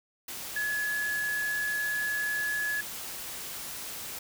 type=tone in noise; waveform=sine; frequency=1697 Hz; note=G#6; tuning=37 cents sharp; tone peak=-28 dBFS; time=0.56-2.81 s; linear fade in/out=5 ms; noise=white; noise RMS=-39 dBFS; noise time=0.28-4.19 s; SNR=+8 dB; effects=none